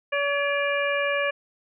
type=harmonic tone with a mistuned harmonic; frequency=569 Hz; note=C#5; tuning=45 cents sharp; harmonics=1 / 2 / 3 / 4 / 5; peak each=-25 / -31 / -28 / -29 / -35 dBFS; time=0.12-1.31 s; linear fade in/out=10 ms; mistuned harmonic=4; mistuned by=+76 cents; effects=none